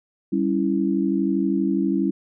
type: chord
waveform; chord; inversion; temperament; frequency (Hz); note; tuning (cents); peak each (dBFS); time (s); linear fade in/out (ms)
sine; C# diminished; second; equal; 196 / 277.2 / 329.6; G3 / C#4 / E4; 0 / 0 / 0; -23; 0.32-2.11; 10
effects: none